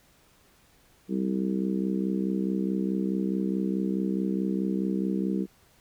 harmonic tone, 64.7 Hz, C2, 19 cents flat, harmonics 3 / 4 / 5 / 6 / 7, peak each -27 / -34 / -31 / -36 / -39 dBFS, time 1.08-5.47 s, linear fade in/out 50 ms, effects pink hiss -61 dBFS RMS until 5.8 s

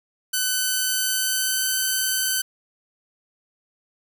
5% pulse tone with pitch glide, 1507 to 1526.3 Hz, F#6 to G6, +31 to -47 cents, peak -10 dBFS, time 0.33-2.42 s, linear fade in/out 10 ms, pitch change +22 cents, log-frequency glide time 0.43-1.68 s, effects none

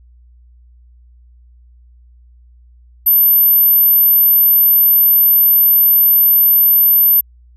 sine tone, 13030 Hz, G#9, 34 cents flat, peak -7 dBFS, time 3.06-7.21 s, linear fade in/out 10 ms, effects added 60 Hz sine -42 dBFS peak until 7.56 s

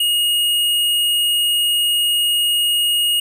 square tone, 2870 Hz, F7, 47 cents sharp, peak -15 dBFS, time 0-3.2 s, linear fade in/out 5 ms, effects none

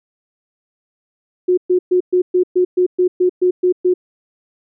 sine tone bursts, 362.9 Hz, F#4, 34 cents flat, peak -10 dBFS, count 12, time 1.48-3.94 s, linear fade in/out 10 ms, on 95 ms, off 120 ms, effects none

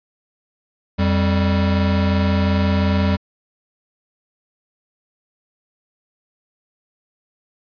square tone pair together, 87.25 / 196 Hz, F2 / G3, -1 / 0 cents, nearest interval octave + major second, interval 1401 cents, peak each -18 / -19 dBFS, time 0.98-3.17 s, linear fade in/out 20 ms, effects resampled to 11025 Hz

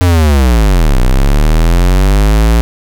square linear two-way sweep, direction down then up, 91.7 to 30.18 to 57.6 Hz, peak -6 dBFS, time 0.01-2.61 s, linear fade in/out 0 ms, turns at 0.99 s, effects none

